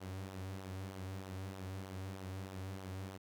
sawtooth tone with flanger, 95 Hz, F#2, 46 cents sharp, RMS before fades -45 dBFS, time 0-3.18 s, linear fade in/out 20 ms, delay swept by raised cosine 0.41 to 6.01 ms, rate 3.2 Hz, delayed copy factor -0.5, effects none

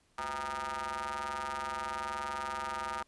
sawtooth ring-modulated tone, 142.6 Hz, C#3, 49 cents sharp, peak -28 dBFS, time 0.18-3.03 s, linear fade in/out 5 ms, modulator 1080 Hz, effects pink hiss -70 dBFS RMS until 3.07 s + resampled to 24000 Hz

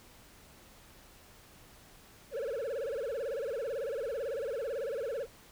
triangle tone with vibrato, 503 Hz, B4, 32 cents sharp, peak -31 dBFS, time 2.31-5.27 s, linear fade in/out 50 ms, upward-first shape sine, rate 18 Hz, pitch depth 240 cents each way, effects pink hiss -57 dBFS RMS until 5.51 s

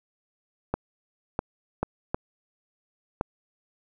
clicks, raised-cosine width 1 ms, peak -11 dBFS, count 5, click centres 0.74 / 1.391 / 1.83 / 2.145 / 3.211 s, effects none

